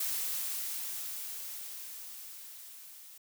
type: noise with level ramp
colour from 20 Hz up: blue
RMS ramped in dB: -33 to -52 dBFS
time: 0-3.18 s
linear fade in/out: 5 ms
effects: none